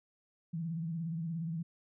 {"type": "tone with vibrato", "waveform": "sine", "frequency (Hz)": 164.81, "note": "E3", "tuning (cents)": 0, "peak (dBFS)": -34, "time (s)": [0.53, 1.63], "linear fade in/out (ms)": 10, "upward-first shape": "sine", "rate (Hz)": 17, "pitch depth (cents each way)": 82, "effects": []}